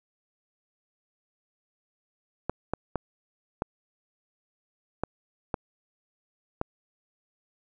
clicks, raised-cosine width 1 ms, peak -13 dBFS, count 7, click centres 2.496 / 2.736 / 2.957 / 3.621 / 5.036 / 5.542 / 6.614 s, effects none

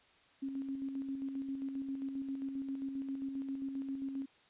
sine tone with tremolo, 271.4 Hz, C#4, 36 cents flat, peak -35 dBFS, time 0.42-4.26 s, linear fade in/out 10 ms, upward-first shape square, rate 7.5 Hz, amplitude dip 40%, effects white hiss -65 dBFS RMS until 4.49 s + resampled to 8000 Hz

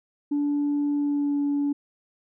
sine tone with pitch glide, 289.6 to 286.3 Hz, D4 to D4, -24 to -44 cents, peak -20 dBFS, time 0.31-1.73 s, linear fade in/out 10 ms, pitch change -20 cents, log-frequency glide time 0.95-1.4 s, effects tanh soft clip ceiling -19 dBFS

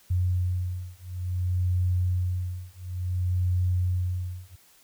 sine beating tone pair, 90.1 / 90.67 Hz, F#2 / F#2, -45 / -35 cents, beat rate 0.57 Hz, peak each -27 dBFS, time 0.1-4.56 s, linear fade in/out 10 ms, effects white hiss -58 dBFS RMS until 4.83 s

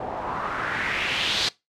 white noise with low-pass filter sweep, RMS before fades -27 dBFS, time 0-1.49 s, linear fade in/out 5 ms, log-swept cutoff 690 to 4300 Hz, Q 2.9, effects noise-tail reverb RT60 0.2 s tail -21 dB re dry

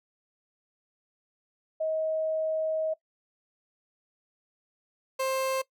sine / 30% pulse tone pair in turn, 633 / 528.2 Hz, D#5 / C5, +30 / +16 cents, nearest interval minor third, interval 314 cents, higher first, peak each -26 / -24 dBFS, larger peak second, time 1.8-2.94 / 5.19-5.62 s, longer first, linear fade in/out 10 ms, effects noise-tail reverb RT60 0.1 s tail -20 dB re dry

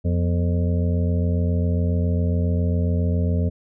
harmonic tone with a mistuned harmonic, 87.31 Hz, F2, in tune, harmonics 1 / 2 / 3 / 5 / 6 / 7, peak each -19 / -25 / -29 / -33 / -35 / -36 dBFS, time 0.04-3.5 s, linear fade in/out 20 ms, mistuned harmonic 3, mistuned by -100 cents, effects none

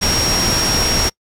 sine tone in noise, 5588 Hz, F8, in tune, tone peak -17 dBFS, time 0.01-1.1 s, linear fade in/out 20 ms, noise pink, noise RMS -18 dBFS, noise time 0.01-1.1 s, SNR -2 dB, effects noise-tail reverb RT60 0.1 s tail -26 dB re dry + low-pass 12000 Hz 12 dB/octave

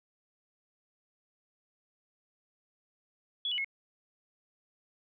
sine tone with pitch steps, 3378 / 2953 / 2174 Hz, G#7 / F#7 / C#7, +29 / -4 / -34 cents, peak -30 dBFS, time 3.45-3.645 s, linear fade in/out 2 ms, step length 65 ms, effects none

